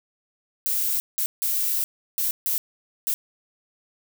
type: noise bursts at uneven times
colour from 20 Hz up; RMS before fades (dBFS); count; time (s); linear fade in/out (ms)
violet; -24; 6; 0.66-1 / 1.18-1.26 / 1.42-1.84 / 2.18-2.31 / 2.46-2.58 / 3.07-3.14; 0
effects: none